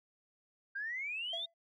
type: exponential sweep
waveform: sine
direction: up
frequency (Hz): 1568 to 3717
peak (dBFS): -36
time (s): 0.75-1.46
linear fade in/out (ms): 10
type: tone with exponential decay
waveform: triangle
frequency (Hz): 672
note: E5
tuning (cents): +33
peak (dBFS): -36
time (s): 1.33-1.54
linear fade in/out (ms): 5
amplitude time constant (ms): 45
effects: tanh soft clip ceiling -29 dBFS